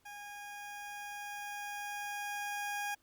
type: tone with level ramp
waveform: 20% pulse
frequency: 819 Hz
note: G#5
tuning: 24 cents flat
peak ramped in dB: -41 to -30 dBFS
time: 0.05-2.95 s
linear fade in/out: 10 ms
effects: pink hiss -72 dBFS RMS until 3.02 s + Opus 48 kbps